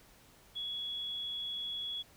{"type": "tone", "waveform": "sine", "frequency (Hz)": 3364, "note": "G#7", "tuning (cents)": 22, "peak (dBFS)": -36, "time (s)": [0.55, 2.03], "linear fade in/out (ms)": 20, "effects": ["pink hiss -61 dBFS RMS until 2.16 s"]}